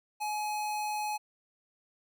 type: tone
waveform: square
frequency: 844 Hz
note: G#5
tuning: 28 cents sharp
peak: -32 dBFS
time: 0.2-1.18 s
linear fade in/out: 20 ms
effects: none